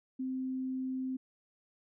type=tone; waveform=sine; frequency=260 Hz; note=C4; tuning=11 cents flat; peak=-33 dBFS; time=0.19-1.17 s; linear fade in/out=10 ms; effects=none